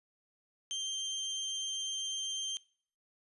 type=tone; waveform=30% pulse; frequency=3154 Hz; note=G7; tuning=10 cents sharp; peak=-31 dBFS; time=0.71-2.57 s; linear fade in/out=0 ms; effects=noise-tail reverb RT60 0.5 s tail -21 dB re dry + resampled to 24000 Hz